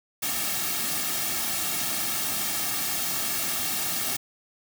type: noise with comb filter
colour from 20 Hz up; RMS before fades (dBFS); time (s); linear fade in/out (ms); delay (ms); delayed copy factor
white; -28; 0.22-4.17; 10; 2; -0.7
effects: none